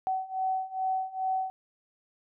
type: beating tone pair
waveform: sine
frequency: 755 / 757.4 Hz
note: F#5 / F#5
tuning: +35 / +40 cents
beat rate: 2.4 Hz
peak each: -32 / -30 dBFS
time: 0.07-1.5 s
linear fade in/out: 0 ms
effects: none